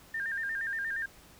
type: tone with vibrato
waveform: sine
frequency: 1703 Hz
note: G#6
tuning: 43 cents sharp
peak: -31 dBFS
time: 0.14-1.06 s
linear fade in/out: 5 ms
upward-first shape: square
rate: 8.5 Hz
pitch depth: 100 cents each way
effects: pink hiss -56 dBFS RMS until 1.39 s